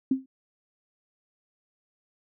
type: tone with exponential decay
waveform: sine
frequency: 264.1 Hz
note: C4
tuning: 16 cents sharp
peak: -17 dBFS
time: 0.11-0.26 s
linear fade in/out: 5 ms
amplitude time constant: 32 ms
effects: none